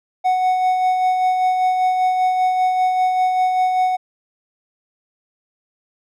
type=tone with tremolo; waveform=triangle; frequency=740 Hz; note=F#5; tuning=in tune; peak=-11 dBFS; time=0.24-3.97 s; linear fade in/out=20 ms; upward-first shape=sine; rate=5.1 Hz; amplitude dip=35%; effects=none